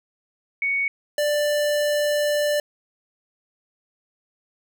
sine / square tone pair in turn, 2228 / 590.1 Hz, C#7 / D5, +8 / +8 cents, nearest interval octave + major seventh, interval 2300 cents, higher first, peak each -20 dBFS, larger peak neither, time 0.62-0.88 / 1.18-2.6 s, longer second, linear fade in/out 2 ms, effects none

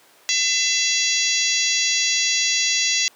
harmonic tone with a mistuned harmonic, 673 Hz, E5, 36 cents sharp, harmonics 3 / 4 / 5 / 6 / 7 / 8 / 9 / 10, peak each -26 / -26 / -26 / -26 / -26 / -26 / -26 / -26 dBFS, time 0.29-3.08 s, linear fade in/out 0 ms, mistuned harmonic 8, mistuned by +69 cents, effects pink hiss -52 dBFS RMS until 3.15 s + high-pass 400 Hz 12 dB/octave

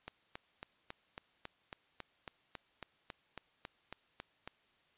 click train, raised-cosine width 0.3 ms, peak -27 dBFS, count 17, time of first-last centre 0.08-4.476 s, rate 3.64 Hz, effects white hiss -71 dBFS RMS until 4.97 s + resampled to 8000 Hz

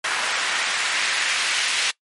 white noise with band-pass filter sweep, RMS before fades -23 dBFS, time 0.04-1.91 s, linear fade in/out 5 ms, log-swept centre 1500 to 2500 Hz, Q 1.2, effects noise-tail reverb RT60 0.1 s tail -21 dB re dry + MP3 48 kbps

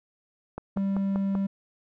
click train, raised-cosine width 1 ms, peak -20 dBFS, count 5, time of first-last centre 0.58-1.352 s, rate 5.18 Hz
triangle tone, 196 Hz, G3, in tune, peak -22 dBFS, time 0.76-1.47 s, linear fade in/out 10 ms
effects none

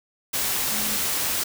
sine tone in noise, 210.7 Hz, G#3, 25 cents sharp, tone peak -36 dBFS, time 0.71-0.97 s, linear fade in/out 10 ms, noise white, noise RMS -25 dBFS, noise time 0.33-1.44 s, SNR -14 dB, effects none

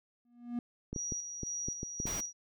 triangle tone with exponential growth, 240 Hz, B3, 49 cents flat, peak -28 dBFS, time 0.25-0.59 s, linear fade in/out 2 ms, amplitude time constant 73 ms
clicks, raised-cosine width 3 ms, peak -25 dBFS, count 8, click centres 0.93 / 0.962 / 1.122 / 1.433 / 1.685 / 1.831 / 2.001 / 2.055 s
sine tone with tremolo, 5770 Hz, F#8, 44 cents flat, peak -35 dBFS, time 0.94-2.33 s, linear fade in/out 50 ms, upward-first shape square, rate 1.9 Hz, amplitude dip 45%
pink noise, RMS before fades -41 dBFS, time 2.06-2.21 s, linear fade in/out 10 ms
effects none

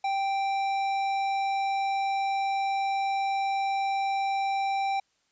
sine tone with tanh clipping, 784 Hz, G5, in tune, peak -27 dBFS, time 0.04-5 s, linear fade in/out 5 ms, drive 13 dB, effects white hiss -71 dBFS RMS until 5.31 s + resampled to 16000 Hz

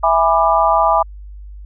sine chord, E dominant seventh, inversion none, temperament just, 659.3 / 824.1 / 988.9 / 1186.7 Hz, E5 / G#5 / B5 / D6, 0 / -14 / +2 / +18 cents, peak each -16 dBFS, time 0.03-1.03 s, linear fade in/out 10 ms, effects added 50 Hz sine -31 dBFS peak until 1.65 s

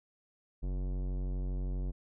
sine tone with tanh clipping, 46.25 Hz, F#1, in tune, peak -34 dBFS, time 0.62-1.92 s, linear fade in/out 20 ms, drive 18 dB, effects none

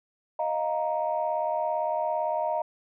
sine chord, Eb suspended second, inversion none, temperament just, 622.3 / 700 / 933.4 Hz, Eb5 / F5 / Bb5, 0 / +4 / +2 cents, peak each -28 / -30 / -29 dBFS, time 0.39-2.62 s, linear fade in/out 5 ms, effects tanh soft clip ceiling -16 dBFS

